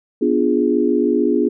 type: chord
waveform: sine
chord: B diminished seventh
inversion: none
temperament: equal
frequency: 246.9 / 293.7 / 349.2 / 415.3 Hz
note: B3 / D4 / F4 / Ab4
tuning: 0 / 0 / 0 / 0 cents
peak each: -19 dBFS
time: 0.21-1.49 s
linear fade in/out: 10 ms
effects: none